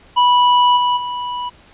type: tone with level steps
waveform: square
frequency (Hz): 982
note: B5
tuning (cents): -10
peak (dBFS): -10 / -14 / -22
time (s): 0.16-1.5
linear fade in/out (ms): 20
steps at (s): 0.76 / 0.96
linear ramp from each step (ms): 20
effects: pink hiss -47 dBFS RMS until 1.73 s + resampled to 8000 Hz